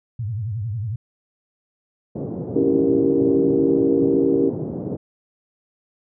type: tone with vibrato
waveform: sine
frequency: 108.8 Hz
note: A2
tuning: 19 cents flat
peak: -23 dBFS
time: 0.19-0.96 s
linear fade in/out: 5 ms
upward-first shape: triangle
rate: 11 Hz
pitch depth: 240 cents each way
type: band-pass noise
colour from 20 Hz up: pink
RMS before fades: -28 dBFS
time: 2.15-4.97 s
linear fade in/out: 10 ms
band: 120 to 510 Hz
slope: 24 dB/octave
type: chord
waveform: sine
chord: C# diminished seventh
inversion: none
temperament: equal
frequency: 277.2 / 329.6 / 392 / 466.2 Hz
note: C#4 / E4 / G4 / Bb4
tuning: 0 / 0 / 0 / 0 cents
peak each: -19 / -22 / -20 / -22 dBFS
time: 2.55-4.5 s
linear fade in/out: 10 ms
effects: none